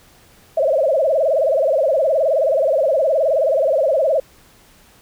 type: tone with vibrato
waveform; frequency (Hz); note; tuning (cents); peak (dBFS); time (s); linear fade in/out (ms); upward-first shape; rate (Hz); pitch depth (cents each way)
sine; 587.3; D5; 0; -13; 0.57-4.2; 5; sine; 19; 210
effects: pink hiss -50 dBFS RMS until 5.01 s